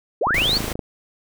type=linear sweep; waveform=sine; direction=up; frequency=350.3 to 4632 Hz; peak=-17 dBFS; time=0.21-0.58 s; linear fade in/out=5 ms
type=click train; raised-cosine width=2 ms; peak=-14 dBFS; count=15; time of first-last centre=0.27-0.792 s; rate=26.8 Hz
type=noise; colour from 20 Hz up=pink; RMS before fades=-28 dBFS; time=0.34-0.73 s; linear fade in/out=5 ms
effects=none